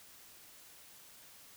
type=silence; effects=white hiss -57 dBFS RMS until 1.56 s